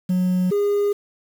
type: tone pair in turn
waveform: sine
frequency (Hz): 182.5 / 408.2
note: F#3 / G#4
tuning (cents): -24 / -30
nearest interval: octave + major second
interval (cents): 1394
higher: second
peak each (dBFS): -14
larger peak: neither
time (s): 0.09-0.51 / 0.51-0.93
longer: neither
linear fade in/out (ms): 10
effects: tanh soft clip ceiling -16 dBFS + 7-bit